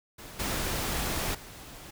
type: noise with level steps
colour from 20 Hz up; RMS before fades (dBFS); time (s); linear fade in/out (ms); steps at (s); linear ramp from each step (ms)
pink; -45 / -31 / -46; 0.18-1.91; 10; 0.39 / 1.34; 10
effects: none